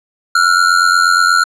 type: ring-modulated tone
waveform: square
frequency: 1396.9 Hz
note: F6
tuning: in tune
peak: -6 dBFS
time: 0.35-1.44 s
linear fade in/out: 5 ms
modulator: 44.2 Hz
effects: low-pass 8000 Hz 12 dB/octave